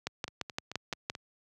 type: two click trains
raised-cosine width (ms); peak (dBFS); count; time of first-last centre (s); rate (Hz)
0.2; -23 / -15; 5 / 7; 0.28-1.151 / 0.07-1.099; 4.59 / 5.83
effects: high-pass 80 Hz 12 dB/octave